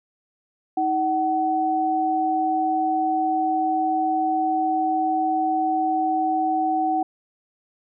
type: tone pair together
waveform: sine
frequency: 316.7 / 753.2 Hz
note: D#4 / F#5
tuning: +31 / +31 cents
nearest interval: octave + minor third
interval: 1500 cents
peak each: -25 / -20 dBFS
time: 0.77-7.03 s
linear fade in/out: 5 ms
effects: none